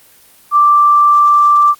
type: tone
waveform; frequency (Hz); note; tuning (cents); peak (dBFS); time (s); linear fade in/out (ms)
sine; 1174.7; D6; 0; -5; 0.51-1.75; 50
effects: white hiss -45 dBFS RMS until 1.79 s + Opus 24 kbps